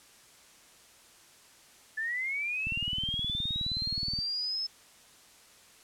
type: linear sweep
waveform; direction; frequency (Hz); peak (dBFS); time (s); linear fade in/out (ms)
sine; up; 1730 to 5260; -30; 1.97-4.67; 10
type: click train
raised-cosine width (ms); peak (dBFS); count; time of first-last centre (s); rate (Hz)
5; -27; 30; 2.67-4.188; 19.1
effects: white hiss -57 dBFS RMS until 5.83 s + low-pass 10000 Hz 12 dB/octave